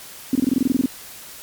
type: tone bursts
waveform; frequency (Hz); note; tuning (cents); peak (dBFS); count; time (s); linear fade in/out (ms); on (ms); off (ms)
sine; 261.6; C4; 0; -13; 12; 0.33-0.859; 2; 23; 23
effects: white hiss -39 dBFS RMS until 1.42 s + MP3 96 kbps